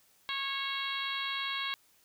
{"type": "harmonic tone", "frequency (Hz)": 549, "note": "C#5", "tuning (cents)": -17, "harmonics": [2, 3, 4, 5, 6, 7, 8], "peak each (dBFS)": [-39, -41, -39, -42, -39, -39, -47], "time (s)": [0.29, 1.74], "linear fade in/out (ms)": 0, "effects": ["white hiss -66 dBFS RMS until 2.04 s"]}